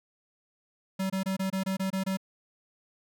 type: tone bursts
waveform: square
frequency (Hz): 191.1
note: G3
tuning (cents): -44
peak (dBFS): -28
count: 9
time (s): 0.99-2.172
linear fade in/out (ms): 10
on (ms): 110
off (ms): 24
effects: none